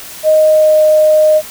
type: tone with pitch glide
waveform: sine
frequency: 622.3 to 616.9 Hz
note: D#5 to D#5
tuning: 0 to -15 cents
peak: -5 dBFS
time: 0.23-1.42 s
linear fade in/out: 50 ms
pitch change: -15 cents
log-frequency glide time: 0.35-0.82 s
effects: white hiss -30 dBFS RMS until 1.5 s